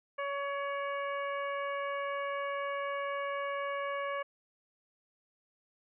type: harmonic tone with a mistuned harmonic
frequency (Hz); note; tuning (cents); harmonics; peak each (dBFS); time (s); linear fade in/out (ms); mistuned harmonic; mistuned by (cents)
562; C#5; +24; 1 / 2 / 3 / 4 / 5; -36 / -37 / -42 / -44 / -51; 0.18-4.23; 10; 5; +18
effects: none